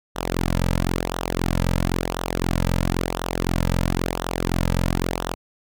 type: tone with flanger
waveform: sawtooth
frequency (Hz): 43.85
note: F1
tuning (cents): +8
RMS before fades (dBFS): -23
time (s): 0.15-5.35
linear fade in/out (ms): 20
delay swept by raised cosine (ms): 0.42 to 2.82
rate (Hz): 0.98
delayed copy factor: -0.8
effects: none